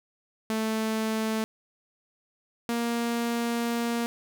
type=tone pair in turn; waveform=sawtooth; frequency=220 / 234.8 Hz; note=A3 / A#3; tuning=0 / +13 cents; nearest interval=minor second; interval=113 cents; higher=second; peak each=-22 dBFS; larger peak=neither; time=0.5-1.44 / 2.69-4.06 s; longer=second; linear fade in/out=0 ms; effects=none